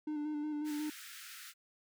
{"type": "tone with vibrato", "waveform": "triangle", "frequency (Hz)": 300, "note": "D4", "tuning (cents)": 37, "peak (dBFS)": -33, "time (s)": [0.07, 0.9], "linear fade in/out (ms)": 5, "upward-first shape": "square", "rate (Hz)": 5.5, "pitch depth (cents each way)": 24}
{"type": "high-pass noise", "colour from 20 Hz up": "pink", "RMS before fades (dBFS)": -50, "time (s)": [0.64, 1.54], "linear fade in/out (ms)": 50, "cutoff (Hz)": 1300, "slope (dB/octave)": 96}
{"effects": []}